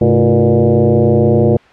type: tone with frequency modulation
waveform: sine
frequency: 130.81 Hz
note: C3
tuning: in tune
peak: -7 dBFS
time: 0.01-1.57 s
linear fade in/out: 5 ms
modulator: 116 Hz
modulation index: 3.9
effects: white hiss -43 dBFS RMS until 1.72 s + low-pass 2000 Hz 12 dB/octave